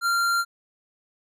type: tone with tanh clipping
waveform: sine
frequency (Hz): 1384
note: F6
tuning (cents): -16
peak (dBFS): -22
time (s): 0.01-0.45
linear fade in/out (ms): 50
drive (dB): 18
effects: none